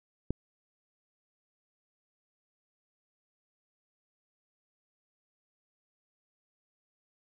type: click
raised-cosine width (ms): 3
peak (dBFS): -17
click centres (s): 0.306
effects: none